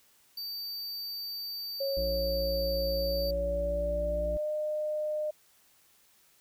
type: tone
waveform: square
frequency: 4620 Hz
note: D8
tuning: 29 cents flat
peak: -36 dBFS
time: 0.37-3.31 s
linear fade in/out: 5 ms
type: tone with pitch glide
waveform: sine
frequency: 548 to 608 Hz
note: C#5 to D#5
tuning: -20 to -40 cents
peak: -29 dBFS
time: 1.8-5.31 s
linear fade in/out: 10 ms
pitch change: +180 cents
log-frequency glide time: 2.96-4.5 s
type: harmonic tone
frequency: 57.7 Hz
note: A#1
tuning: 17 cents flat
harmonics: 1 / 3 / 5 / 6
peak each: -33 / -43 / -47 / -49 dBFS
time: 1.97-4.37 s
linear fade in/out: 0 ms
effects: white hiss -64 dBFS RMS until 6.4 s